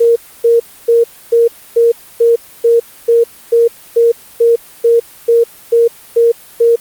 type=tone bursts; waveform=sine; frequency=466.2 Hz; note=A#4; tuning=in tune; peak=-5 dBFS; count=16; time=0-6.76 s; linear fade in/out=10 ms; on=160 ms; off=280 ms; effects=white hiss -38 dBFS RMS until 6.8 s + Opus 32 kbps